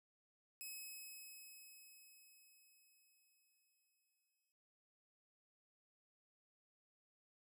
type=tone with exponential decay; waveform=5% pulse; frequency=2560 Hz; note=D#7; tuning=49 cents sharp; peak=-38 dBFS; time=0.61-4.52 s; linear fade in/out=0 ms; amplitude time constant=850 ms; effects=none